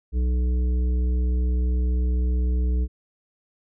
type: harmonic tone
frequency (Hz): 61.74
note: B1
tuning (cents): 0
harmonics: 1 / 3 / 5 / 7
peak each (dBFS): -19 / -35 / -38 / -40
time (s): 0.12-2.88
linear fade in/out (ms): 50
effects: none